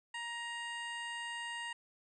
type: harmonic tone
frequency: 940 Hz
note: A#5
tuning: 14 cents sharp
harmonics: 1 / 2 / 3 / 4 / 5 / 7 / 8 / 9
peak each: -45 / -42 / -45 / -58 / -61 / -62 / -61 / -54 dBFS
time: 0.14-1.73 s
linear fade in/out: 5 ms
effects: none